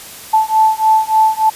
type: beating tone pair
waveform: sine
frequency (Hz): 874 / 877.4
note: A5 / A5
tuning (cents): -12 / -5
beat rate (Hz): 3.4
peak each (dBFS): -12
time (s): 0.33-1.5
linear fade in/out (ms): 10
effects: white hiss -33 dBFS RMS until 1.55 s + resampled to 32000 Hz